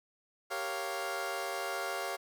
20% pulse chord, G half-diminished seventh, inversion none, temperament equal, 392 / 466.2 / 554.4 / 698.5 Hz, G4 / Bb4 / Db5 / F5, 0 / 0 / 0 / 0 cents, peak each -36 / -39 / -35 / -33 dBFS, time 0.5-2.17 s, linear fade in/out 20 ms, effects none

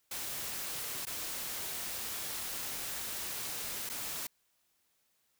white noise with dropouts, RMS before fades -39 dBFS, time 0.11-4.27 s, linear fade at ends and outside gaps 5 ms, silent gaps 1.054-1.068 / 3.892-3.897 s, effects white hiss -75 dBFS RMS until 5.39 s

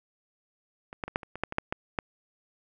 clicks, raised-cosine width 0.5 ms, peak -26 / -16 / -22 / -11 / -27 / -23 / -12 / -20 / -10 / -14 / -12 dBFS, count 11, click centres 0.929 / 1.038 / 1.08 / 1.159 / 1.232 / 1.356 / 1.436 / 1.524 / 1.584 / 1.725 / 1.988 s, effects none

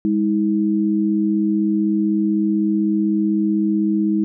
sine tone pair together, 204 / 319.9 Hz, G#3 / D#4, -31 / +48 cents, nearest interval minor sixth, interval 779 cents, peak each -18 dBFS, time 0.05-4.24 s, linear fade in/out 0 ms, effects none

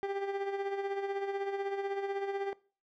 30% pulse tone with tremolo, 395.9 Hz, G4, 17 cents sharp, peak -28 dBFS, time 0.03-2.53 s, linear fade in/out 0 ms, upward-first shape sine, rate 16 Hz, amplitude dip 55%, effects noise-tail reverb RT60 0.4 s tail -22 dB re dry + low-pass 2000 Hz 12 dB/octave

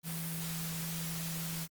sine tone in noise, 164.81 Hz, E3, in tune, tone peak -38 dBFS, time 0.03-1.68 s, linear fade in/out 50 ms, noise white, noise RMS -41 dBFS, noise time 0.03-1.68 s, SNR 0 dB, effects Opus 32 kbps

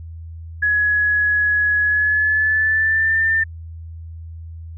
sine tone with pitch glide, 1682 to 1792.3 Hz, G#6 to A6, +22 to +31 cents, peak -14 dBFS, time 0.62-3.44 s, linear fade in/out 10 ms, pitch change +109 cents, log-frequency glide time 1.81-3.19 s, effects added 82 Hz sine -31 dBFS peak until 4.77 s

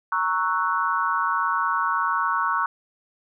sine chord, F# dominant seventh, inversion first, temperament equal, 932.3 / 1108.7 / 1318.5 / 1480 Hz, A#5 / C#6 / E6 / F#6, 0 / 0 / 0 / 0 cents, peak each -27 / -24 / -27 / -27 dBFS, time 0.12-2.66 s, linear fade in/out 2 ms, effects none

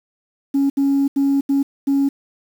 sine tone bursts at uneven times, 277.2 Hz, C#4, in tune, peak -12 dBFS, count 5, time 0.54-0.7 / 0.77-1.08 / 1.16-1.41 / 1.49-1.63 / 1.87-2.09 s, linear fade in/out 10 ms, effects tanh soft clip ceiling -11 dBFS + 7-bit

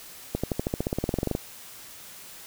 accelerating click train, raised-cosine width 2 ms, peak -12 dBFS, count 18, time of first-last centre 0.35-1.351 s, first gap 86 ms, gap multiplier 0.95, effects white hiss -45 dBFS RMS until 2.46 s

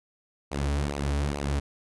sawtooth tone with flanger, 71.3 Hz, C#2, 49 cents sharp, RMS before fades -28 dBFS, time 0.51-1.6 s, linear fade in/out 10 ms, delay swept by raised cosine 0.56 to 5.86 ms, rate 2.3 Hz, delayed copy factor -0.7, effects resampled to 24000 Hz

